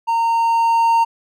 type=tone with level ramp; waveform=triangle; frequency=920 Hz; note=A#5; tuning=23 cents flat; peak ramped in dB=-13 to -9 dBFS; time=0.07-1.05 s; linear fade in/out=20 ms; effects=none